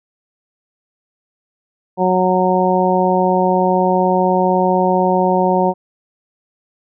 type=harmonic tone; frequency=184.1 Hz; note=F#3; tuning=8 cents flat; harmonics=1 / 2 / 3 / 4 / 5; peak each=-18 / -18 / -18 / -18 / -18 dBFS; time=1.97-5.74 s; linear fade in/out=50 ms; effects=none